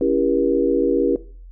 sine chord, C# diminished seventh, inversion none, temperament just, 277.2 / 332.6 / 399.1 / 479 Hz, C#4 / E4 / G4 / Bb4, 0 / +16 / +31 / +47 cents, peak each -21 dBFS, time 0.01-1.16 s, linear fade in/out 2 ms, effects noise-tail reverb RT60 0.4 s tail -17 dB re dry + added 43 Hz sine -37 dBFS peak until 1.51 s

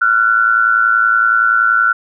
sine tone pair together, 1371.4 / 1482 Hz, F6 / F#6, -32 / +2 cents, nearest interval minor second, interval 134 cents, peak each -12 dBFS, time 0.01-1.93 s, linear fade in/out 10 ms, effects none

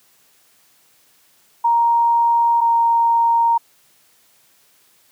sine tone pair in turn, 935 / 929.1 Hz, A#5 / A#5, +5 / -6 cents, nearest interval unison, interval 11 cents, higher first, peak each -12 dBFS, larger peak neither, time 1.64-2.61 / 2.61-3.58 s, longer neither, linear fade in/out 10 ms, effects white hiss -56 dBFS RMS until 5.11 s + high-pass 100 Hz 12 dB/octave

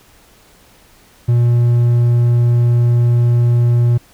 triangle tone, 119.7 Hz, A#2, 46 cents sharp, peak -7 dBFS, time 1.28-3.98 s, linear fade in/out 10 ms, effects pink hiss -48 dBFS RMS until 4.13 s

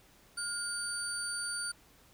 sine tone cluster, 1422 / 4600 / 9180 Hz, F6 / D8 / D9, +31 / -37 / -40 cents, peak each -38 / -38 / -37 dBFS, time 0.37-1.72 s, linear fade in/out 10 ms, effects tanh soft clip ceiling -27 dBFS + pink hiss -62 dBFS RMS until 2.13 s

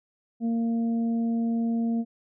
harmonic tone, 230.5 Hz, A#3, 19 cents flat, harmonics 1 / 2 / 3, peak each -23 / -40 / -41 dBFS, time 0.4-2.05 s, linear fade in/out 50 ms, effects none

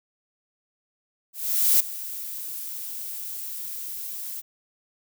violet noise with ADSR envelope, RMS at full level -17 dBFS, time 1.33-4.42 s, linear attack 470 ms, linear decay 7 ms, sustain -17 dB, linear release 26 ms, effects none

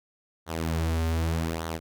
sawtooth tone with flanger, 81.6 Hz, E2, 17 cents flat, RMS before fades -28 dBFS, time 0.46-1.8 s, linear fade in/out 50 ms, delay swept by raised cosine 0.39 to 6.09 ms, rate 0.84 Hz, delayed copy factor -0.65, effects none

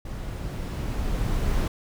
brown noise with level ramp, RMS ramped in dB -34 to -23 dBFS, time 0.05-1.68 s, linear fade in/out 5 ms, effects none

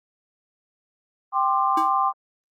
sine chord, G suspended fourth, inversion none, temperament equal with one note detuned, 784 / 1046.5 / 1188.3 Hz, G5 / C6 / D6, 0 / 0 / +20 cents, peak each -23 / -22 / -23 dBFS, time 1.32-2.13 s, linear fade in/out 50 ms
square tone with exponential decay, 321.2 Hz, E4, 45 cents flat, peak -24 dBFS, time 1.77-1.95 s, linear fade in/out 5 ms, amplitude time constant 37 ms
effects Opus 48 kbps

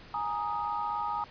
sine chord, Ab suspended second, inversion none, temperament just, 830.6 / 934.4 / 1245.9 Hz, Ab5 / Bb5 / Eb6, 0 / +4 / +2 cents, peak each -34 dBFS, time 0.14-1.24 s, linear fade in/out 2 ms, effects pink hiss -51 dBFS RMS until 1.3 s + resampled to 11025 Hz

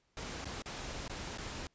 pink noise with dropouts, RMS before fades -42 dBFS, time 0.17-1.67 s, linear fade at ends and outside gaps 2 ms, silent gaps 0.446-0.454 / 0.622-0.658 / 1.08-1.096 / 1.376-1.382 s, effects pink hiss -75 dBFS RMS until 1.74 s + resampled to 16000 Hz

